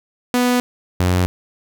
sawtooth tone pair in turn, 246.9 / 90.27 Hz, B3 / F#2, 0 / -42 cents, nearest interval octave + perfect fourth, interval 1742 cents, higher first, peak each -10 dBFS, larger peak neither, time 0.34-0.6 / 1-1.26 s, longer neither, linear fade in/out 0 ms, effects none

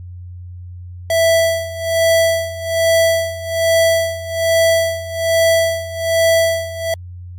square tone with tremolo, 659.3 Hz, E5, in tune, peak -10 dBFS, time 1.1-6.94 s, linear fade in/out 2 ms, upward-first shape sine, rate 1.2 Hz, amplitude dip 85%, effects added 89 Hz sine -29 dBFS peak until 7.38 s + MP3 64 kbps

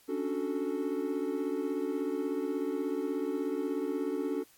triangle chord, D major seventh, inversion third, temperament equal, 277.2 / 293.7 / 370 / 440 Hz, C#4 / D4 / F#4 / A4, 0 / 0 / 0 / 0 cents, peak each -34 dBFS, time 0.08-4.44 s, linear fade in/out 20 ms, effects white hiss -62 dBFS RMS until 4.57 s + AAC 64 kbps

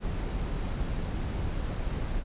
brown noise, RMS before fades -31 dBFS, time 0-2.24 s, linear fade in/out 50 ms, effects resampled to 8000 Hz

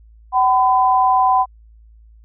sine tone pair together, 760 / 1008.3 Hz, F#5 / B5, +46 / +36 cents, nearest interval perfect fourth, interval 490 cents, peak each -14 dBFS, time 0.32-1.46 s, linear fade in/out 50 ms, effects added 55 Hz sine -43 dBFS peak until 2.24 s

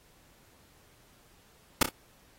pink noise with echo, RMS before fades -20 dBFS, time 1.81-1.83 s, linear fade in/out 5 ms, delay 31 ms, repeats 2, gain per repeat -9 dB, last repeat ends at 1.892 s, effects pink hiss -62 dBFS RMS until 2.38 s + AAC 48 kbps

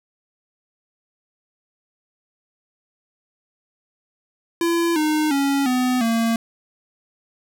square tone with pitch steps, 338.4 / 306.7 / 278.1 / 252.1 / 228.5 Hz, E4 / D#4 / C#4 / B3 / A#3, +45 / -25 / +6 / +36 / -34 cents, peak -18 dBFS, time 4.61-6.36 s, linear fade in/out 2 ms, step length 350 ms, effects none

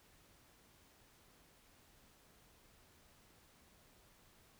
silence, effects pink hiss -67 dBFS RMS until 4.59 s

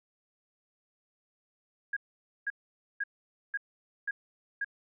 sine tone bursts, 1635 Hz, G#6, 28 cents flat, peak -29 dBFS, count 6, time 1.93-4.646 s, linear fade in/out 5 ms, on 36 ms, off 500 ms, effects none

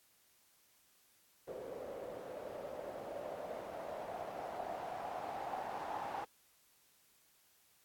blue noise with low-pass filter sweep, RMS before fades -44 dBFS, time 1.47-6.25 s, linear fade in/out 10 ms, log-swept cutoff 490 to 840 Hz, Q 4.7, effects white hiss -70 dBFS RMS until 7.84 s + AAC 64 kbps

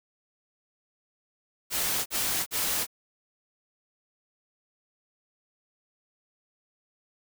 white noise bursts, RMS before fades -28 dBFS, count 3, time 1.7-2.868 s, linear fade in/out 50 ms, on 360 ms, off 44 ms, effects none

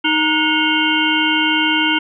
harmonic tone with a mistuned harmonic, 311.1 Hz, D#4, in tune, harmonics 1 / 3 / 5 / 7 / 9 / 10, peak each -19 / -22 / -20 / -21 / -19 / -22 dBFS, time 0.04-1.99 s, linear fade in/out 10 ms, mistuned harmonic 5, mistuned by -120 cents, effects none

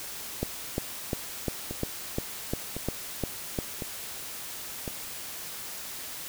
two click trains, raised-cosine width 2 ms, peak -14 / -20 dBFS, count 10 / 4, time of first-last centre 0.43-3.588 / 1.71-4.878 s, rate 2.85 / 0.947 Hz, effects white hiss -39 dBFS RMS until 6.28 s

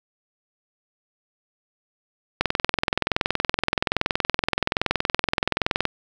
click train, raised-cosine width 0.3 ms, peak -3 dBFS, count 74, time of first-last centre 2.41-5.853 s, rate 21.2 Hz, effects 7-bit

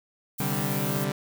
violet noise, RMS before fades -34 dBFS, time 0.38-1.05 s, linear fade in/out 10 ms
sawtooth chord, C suspended second, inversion none, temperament equal, 130.81 / 146.83 / 196 Hz, C3 / D3 / G3, 0 / 0 / 0 cents, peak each -28 / -26 / -26 dBFS, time 0.4-1.12 s, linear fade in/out 2 ms
clicks, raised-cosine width 2 ms, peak -32 / -28 dBFS, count 2, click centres 0.581 / 0.966 s
effects none

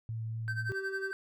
sine tone with vibrato, 112.3 Hz, A2, 36 cents sharp, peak -34 dBFS, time 0.09-0.72 s, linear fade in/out 0 ms, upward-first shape sine, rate 4.3 Hz, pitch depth 10 cents each way
triangle tone with tremolo, 1550 Hz, G6, 20 cents flat, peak -30 dBFS, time 0.48-1.13 s, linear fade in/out 0 ms, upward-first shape sine, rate 11 Hz, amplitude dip 85%
triangle tone, 386.8 Hz, G4, 23 cents flat, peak -35 dBFS, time 0.69-1.12 s, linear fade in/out 10 ms
effects none

